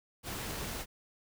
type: noise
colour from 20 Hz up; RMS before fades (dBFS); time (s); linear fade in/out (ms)
pink; -39; 0.23-0.86; 50
effects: none